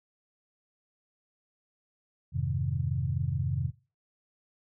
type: chord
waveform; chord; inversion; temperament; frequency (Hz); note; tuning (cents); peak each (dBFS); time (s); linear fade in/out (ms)
sine; F minor seventh; none; equal; 87.31 / 103.83 / 130.81 / 155.56; F2 / Ab2 / C3 / Eb3; 0 / 0 / 0 / 0; -33 / -35 / -30 / -35; 2.32-3.72; 50
effects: noise-tail reverb RT60 0.3 s tail -18 dB re dry